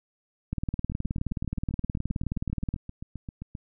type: two click trains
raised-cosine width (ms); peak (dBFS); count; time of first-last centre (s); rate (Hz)
5; -16 / -24; 43 / 21; 0.53-2.741 / 0.92-3.552; 19 / 7.6
effects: none